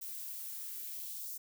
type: noise with high-pass filter sweep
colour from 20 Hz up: violet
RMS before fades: -43 dBFS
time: 0.01-1.38 s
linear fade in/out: 10 ms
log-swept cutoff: 260 to 5900 Hz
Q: 1.3
effects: none